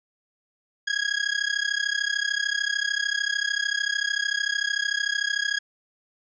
sawtooth tone with amplitude modulation, 1651 Hz, G#6, 11 cents flat, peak -16 dBFS, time 0.87-5.59 s, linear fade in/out 10 ms, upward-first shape sine, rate 33.4 Hz, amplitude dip 90%, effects resampled to 16000 Hz

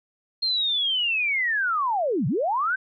sine linear two-way sweep, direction down then up, 4239 to 116.54 to 1581 Hz, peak -21 dBFS, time 0.42-2.76 s, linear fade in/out 10 ms, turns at 2.27 s, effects none

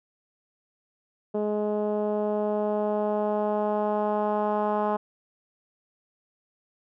10% pulse tone with low-pass filter sweep, 210 Hz, G#3, 19 cents sharp, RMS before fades -26 dBFS, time 1.34-4.97 s, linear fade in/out 10 ms, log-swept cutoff 500 to 940 Hz, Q 1.7, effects none

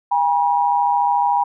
sine tone pair together, 809.2 / 963 Hz, G#5 / B5, -45 / -44 cents, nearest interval minor third, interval 301 cents, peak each -17 dBFS, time 0.11-1.44 s, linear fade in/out 10 ms, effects none

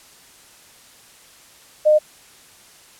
sine tone, 610 Hz, D#5, 34 cents flat, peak -10 dBFS, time 1.85-1.99 s, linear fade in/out 20 ms, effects white hiss -48 dBFS RMS until 2.99 s + low-pass 11000 Hz 12 dB/octave

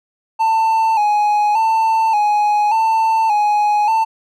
triangle tone with vibrato, 863 Hz, A5, 34 cents flat, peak -10 dBFS, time 0.39-4.05 s, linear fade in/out 20 ms, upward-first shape square, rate 0.86 Hz, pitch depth 57 cents each way, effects none

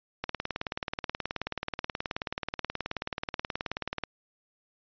click train, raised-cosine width 0.3 ms, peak -15 dBFS, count 72, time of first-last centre 0.24-4.037 s, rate 18.7 Hz, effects resampled to 11025 Hz

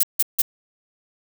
violet noise bursts, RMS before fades -17 dBFS, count 3, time 0-0.419 s, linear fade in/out 5 ms, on 33 ms, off 160 ms, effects none

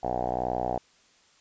5% pulse tone with low-pass filter, 61.74 Hz, B1, in tune, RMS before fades -29 dBFS, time 0.03-0.78 s, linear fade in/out 5 ms, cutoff 750 Hz, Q 6.2, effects white hiss -61 dBFS RMS until 1.4 s + resampled to 16000 Hz

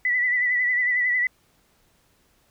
sine tone with vibrato, 1975.5 Hz, B6, in tune, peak -19 dBFS, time 0.05-1.27 s, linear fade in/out 2 ms, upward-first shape sine, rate 11 Hz, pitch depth 42 cents each way, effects pink hiss -63 dBFS RMS until 2.5 s

